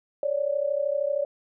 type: tone pair together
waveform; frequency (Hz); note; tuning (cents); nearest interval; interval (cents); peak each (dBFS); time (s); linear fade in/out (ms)
sine; 554.4 / 587.4; C#5 / D5; 0 / 0; minor second; 100; -26; 0.23-1.25; 2
effects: none